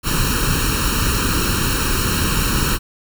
pink noise with comb filter, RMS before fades -18 dBFS, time 0.03-2.79 s, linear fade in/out 50 ms, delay 0.72 ms, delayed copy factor +0.9, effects none

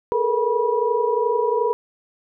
sine tone cluster, 425.3 / 456.7 / 479.4 / 972 Hz, G#4 / A#4 / A#4 / B5, +41 / -36 / +48 / -28 cents, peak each -23 dBFS, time 0.12-1.73 s, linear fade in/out 0 ms, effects none

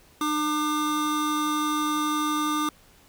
square tone pair together, 302 / 1200 Hz, D4 / D6, +48 / +37 cents, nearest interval 2 octaves, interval 2389 cents, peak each -27 dBFS, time 0.21-2.69 s, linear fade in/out 2 ms, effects pink hiss -56 dBFS RMS until 3.08 s

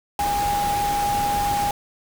sine tone in noise, 817 Hz, G#5, 29 cents flat, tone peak -20 dBFS, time 0.19-1.71 s, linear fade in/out 2 ms, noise pink, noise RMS -29 dBFS, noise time 0.19-1.71 s, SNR +6 dB, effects none

